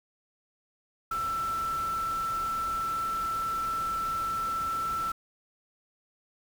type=tone in noise; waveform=sine; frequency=1334 Hz; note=E6; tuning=20 cents sharp; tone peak=-28 dBFS; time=1.11-5.12 s; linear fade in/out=5 ms; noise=pink; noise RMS=-43 dBFS; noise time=1.11-5.12 s; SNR=+12 dB; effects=none